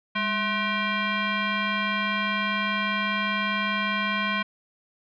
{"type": "tone with frequency modulation", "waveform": "sine", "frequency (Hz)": 653, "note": "E5", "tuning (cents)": -17, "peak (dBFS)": -23, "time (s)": [0.15, 4.43], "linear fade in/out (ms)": 10, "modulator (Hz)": 855, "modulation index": 2.8, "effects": []}